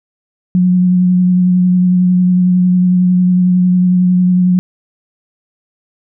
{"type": "tone with vibrato", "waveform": "sine", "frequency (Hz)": 181.1, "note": "F#3", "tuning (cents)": -37, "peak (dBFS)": -7, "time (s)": [0.55, 4.59], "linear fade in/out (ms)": 0, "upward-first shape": "sine", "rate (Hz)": 11, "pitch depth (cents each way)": 16, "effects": []}